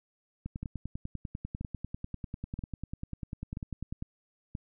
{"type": "two click trains", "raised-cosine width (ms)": 5, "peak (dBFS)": [-24, -24], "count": [37, 5], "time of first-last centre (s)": [[0.46, 4.024], [0.63, 4.552]], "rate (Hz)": [10.1, 1.02], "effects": []}